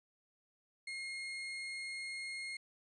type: tone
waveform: 35% pulse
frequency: 2144 Hz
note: C7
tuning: 42 cents sharp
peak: -39 dBFS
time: 0.87-2.57 s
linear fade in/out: 5 ms
effects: resampled to 22050 Hz + 12-bit